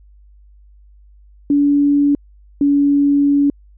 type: tone pair in turn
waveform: sine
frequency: 286.5 / 284.4 Hz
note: D4 / C#4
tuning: -43 / +45 cents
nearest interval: unison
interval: 12 cents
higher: first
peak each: -10 dBFS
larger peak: neither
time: 1.5-2.15 / 2.61-3.5 s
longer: second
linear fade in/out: 2 ms
effects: added 50 Hz sine -43 dBFS peak until 3.77 s